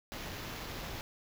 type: noise with sample-and-hold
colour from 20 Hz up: pink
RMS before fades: -42 dBFS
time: 0.12-1.01 s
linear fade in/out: 0 ms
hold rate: 8820 Hz
effects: none